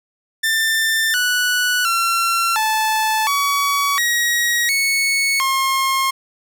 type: tone with pitch steps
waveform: sawtooth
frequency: 1786 / 1477 / 1360 / 873 / 1131 / 1898 / 2209 / 1072 Hz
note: A6 / F#6 / F6 / A5 / C#6 / A#6 / C#7 / C6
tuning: +25 / -3 / -46 / -14 / +34 / +31 / -7 / +42 cents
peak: -12 dBFS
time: 0.43-6.11 s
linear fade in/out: 10 ms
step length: 710 ms
effects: none